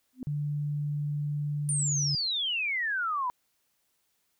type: tone with exponential growth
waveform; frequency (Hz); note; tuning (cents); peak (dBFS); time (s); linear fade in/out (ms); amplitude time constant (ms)
sine; 255.3; C4; -42; -29; 0.13-0.23; 1; 20
type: tone with pitch glide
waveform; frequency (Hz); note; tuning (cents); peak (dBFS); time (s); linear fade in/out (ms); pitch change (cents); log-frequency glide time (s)
sine; 146.83 to 143.56; D3 to D3; 0 to -39; -28; 0.27-2.15; 0; -39; 1.67-2.01
type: exponential sweep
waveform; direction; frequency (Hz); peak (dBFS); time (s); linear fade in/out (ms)
sine; down; 9397 to 961; -27; 1.69-3.3; 0
effects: white hiss -74 dBFS RMS until 4.39 s